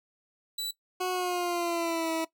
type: tone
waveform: sawtooth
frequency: 3951 Hz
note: B7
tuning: in tune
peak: -28 dBFS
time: 0.58-0.71 s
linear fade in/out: 5 ms
type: tone with pitch glide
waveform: 20% pulse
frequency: 366.8 to 324.9 Hz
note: F#4 to E4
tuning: -15 to -25 cents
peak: -23 dBFS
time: 1-2.25 s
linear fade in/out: 10 ms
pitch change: -210 cents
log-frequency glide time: 1.11-2.11 s
effects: noise-tail reverb RT60 0.1 s tail -18 dB re dry